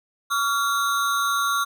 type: ring-modulated tone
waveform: square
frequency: 1259 Hz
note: D#6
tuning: 20 cents sharp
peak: -18 dBFS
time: 0.3-1.65 s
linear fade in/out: 20 ms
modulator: 125 Hz
effects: none